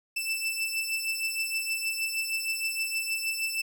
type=beating tone pair; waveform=sawtooth; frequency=2648 / 2654.4 Hz; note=E7 / E7; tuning=+7 / +11 cents; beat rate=6.4 Hz; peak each=-27 / -30 dBFS; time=0.16-3.62 s; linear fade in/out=10 ms; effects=none